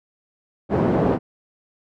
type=band-pass noise; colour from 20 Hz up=pink; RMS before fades=-19 dBFS; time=0.69-1.19 s; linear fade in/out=50 ms; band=150 to 600 Hz; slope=12 dB/octave; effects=none